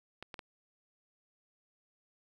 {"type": "clicks", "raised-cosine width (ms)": 0.3, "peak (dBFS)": -27, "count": 3, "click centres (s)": [0.226, 0.342, 0.392], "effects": ["9-bit"]}